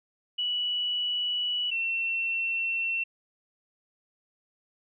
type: tone pair in turn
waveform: sine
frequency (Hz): 2946 / 2704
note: F#7 / E7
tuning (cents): -8 / +43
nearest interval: minor second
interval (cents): 149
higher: first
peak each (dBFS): -26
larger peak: neither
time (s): 0.38-1.71 / 1.71-3.04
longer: neither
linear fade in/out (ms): 10
effects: none